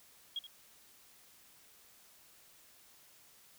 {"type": "tone with echo", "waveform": "sine", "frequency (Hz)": 3278, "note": "G#7", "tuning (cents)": -23, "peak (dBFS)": -35, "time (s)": [0.36, 0.39], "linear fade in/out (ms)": 2, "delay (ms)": 78, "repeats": 1, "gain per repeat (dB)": -12, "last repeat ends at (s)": 0.468, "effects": ["white hiss -62 dBFS RMS until 3.58 s"]}